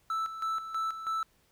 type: tone with tremolo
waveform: triangle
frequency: 1318.5 Hz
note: E6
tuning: in tune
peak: -27 dBFS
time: 0.1-1.23 s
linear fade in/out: 2 ms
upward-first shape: square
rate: 3.1 Hz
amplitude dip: 65%
effects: pink hiss -68 dBFS RMS until 1.51 s